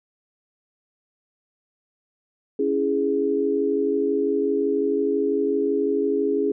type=chord; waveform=sine; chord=C# minor; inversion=none; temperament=equal; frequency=277.2 / 329.6 / 415.3 Hz; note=C#4 / E4 / G#4; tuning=0 / 0 / 0 cents; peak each=-25 / -27 / -21 dBFS; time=2.59-6.52 s; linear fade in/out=5 ms; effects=none